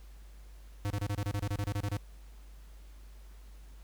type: tone bursts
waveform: square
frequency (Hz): 101.9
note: G#2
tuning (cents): -32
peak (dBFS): -31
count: 14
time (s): 0.85-1.968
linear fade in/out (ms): 0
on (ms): 52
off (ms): 30
effects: added 50 Hz sine -48 dBFS peak until 3.83 s + pink hiss -63 dBFS RMS until 3.83 s